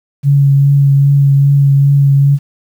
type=tone with vibrato; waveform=sine; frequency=140 Hz; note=C#3; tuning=18 cents sharp; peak=-5 dBFS; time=0.23-2.39 s; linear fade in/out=50 ms; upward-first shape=triangle; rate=2.5 Hz; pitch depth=19 cents each way; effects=7-bit